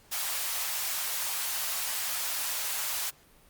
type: high-pass noise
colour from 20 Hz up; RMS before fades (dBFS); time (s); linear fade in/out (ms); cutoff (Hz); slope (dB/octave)
white; -32; 0.11-3.11; 20; 630; 24
effects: pink hiss -59 dBFS RMS until 3.49 s + Opus 48 kbps